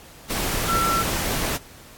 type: tone in noise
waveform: sine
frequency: 1347 Hz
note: E6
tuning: 37 cents sharp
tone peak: -20 dBFS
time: 0.68-1.03 s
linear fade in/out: 20 ms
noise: pink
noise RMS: -25 dBFS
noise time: 0.29-1.58 s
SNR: +2 dB
effects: pink hiss -46 dBFS RMS until 1.97 s + AAC 64 kbps